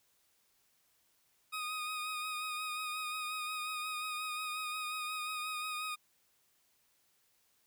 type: tone with vibrato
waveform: 20% pulse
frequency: 1244.5 Hz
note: D#6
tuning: in tune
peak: -32 dBFS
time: 1.52-5.96 s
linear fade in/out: 20 ms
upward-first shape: sine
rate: 5.6 Hz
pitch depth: 27 cents each way
effects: white hiss -73 dBFS RMS until 7.66 s